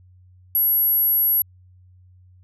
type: tone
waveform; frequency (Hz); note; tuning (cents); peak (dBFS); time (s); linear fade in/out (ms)
sine; 11550; F#9; -43; -14; 0.55-1.42; 2
effects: tanh soft clip ceiling -13 dBFS + added 91 Hz sine -48 dBFS peak until 2.43 s